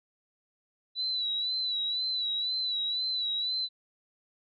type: tone with vibrato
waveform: sine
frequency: 3958 Hz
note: B7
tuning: 3 cents sharp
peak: -28 dBFS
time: 0.95-3.69 s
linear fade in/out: 50 ms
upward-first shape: sine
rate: 2 Hz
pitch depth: 55 cents each way
effects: none